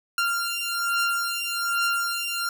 sawtooth beating tone pair, 1388 / 1389.2 Hz, F6 / F6, -11 / -10 cents, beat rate 1.2 Hz, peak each -23 dBFS, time 0.18-2.49 s, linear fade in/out 2 ms, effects none

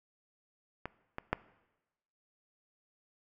clicks, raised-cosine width 0.5 ms, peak -22 / -22 / -13 dBFS, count 3, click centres 0.856 / 1.184 / 1.33 s, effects noise-tail reverb RT60 1.0 s tail -19 dB re dry

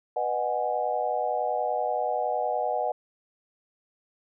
sine chord, G# minor seventh, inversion first, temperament equal with one note detuned, 493.9 / 610.5 / 740 / 830.6 Hz, B4 / D#5 / F#5 / G#5, 0 / -33 / 0 / 0 cents, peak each -32 / -30 / -28 / -32 dBFS, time 0.16-2.92 s, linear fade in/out 5 ms, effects none

